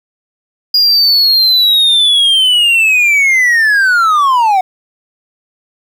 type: linear sweep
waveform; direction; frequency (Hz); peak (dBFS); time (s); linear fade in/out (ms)
triangle; down; 4881 to 729; -5; 0.74-4.61; 5
effects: 7-bit